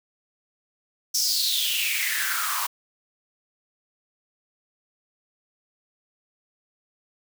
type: noise with high-pass filter sweep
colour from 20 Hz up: white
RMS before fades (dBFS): -25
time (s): 1.14-2.67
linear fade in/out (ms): 10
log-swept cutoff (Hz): 5800 to 990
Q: 7.1
effects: none